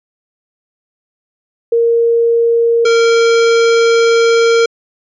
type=tone pair in turn; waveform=sine / square; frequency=465.1 / 461.6 Hz; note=A#4 / A#4; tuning=-4 / -17 cents; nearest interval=unison; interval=13 cents; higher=first; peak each=-8 dBFS; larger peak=neither; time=1.72-2.85 / 2.85-4.66 s; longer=second; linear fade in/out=5 ms; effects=resampled to 16000 Hz